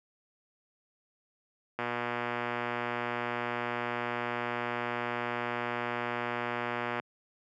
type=click train; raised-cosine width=0.5 ms; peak=-17 dBFS; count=626; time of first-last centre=1.79-6.998 s; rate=120 Hz; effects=high-pass 150 Hz 12 dB/octave